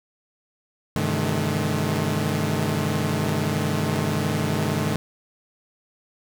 sawtooth tone cluster, 97.5 / 130.5 / 152 / 163.5 / 214.3 Hz, G2 / C3 / D#3 / E3 / A3, -9 / -4 / -40 / -14 / -45 cents, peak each -25 / -26 / -22 / -28 / -23 dBFS, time 0.96-4.96 s, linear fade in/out 0 ms, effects none

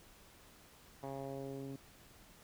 10% pulse tone with low-pass filter sweep, 136.7 Hz, C#3, 24 cents flat, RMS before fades -44 dBFS, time 1.03-1.76 s, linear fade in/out 2 ms, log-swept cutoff 980 to 290 Hz, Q 1.5, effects pink hiss -61 dBFS RMS until 2.43 s

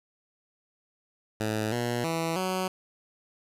10% pulse tone with pitch steps, 108.3 / 120.3 / 164.4 / 186.3 Hz, A2 / B2 / E3 / F#3, -27 / -45 / -4 / +12 cents, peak -19 dBFS, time 1.4-2.68 s, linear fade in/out 5 ms, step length 320 ms, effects resampled to 32000 Hz + 9-bit

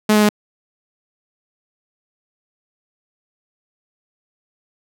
sawtooth tone with pitch steps, 213.2 / 211.1 / 209.1 Hz, G#3 / G#3 / G#3, +46 / +29 / +12 cents, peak -7 dBFS, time 0.09-0.291 s, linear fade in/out 5 ms, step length 67 ms, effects none

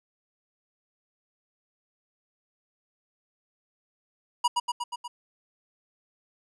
square tone with echo, 965 Hz, B5, 40 cents flat, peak -20 dBFS, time 4.44-4.48 s, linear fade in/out 10 ms, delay 120 ms, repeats 5, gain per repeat -3 dB, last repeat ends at 5.08 s, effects resampled to 24000 Hz

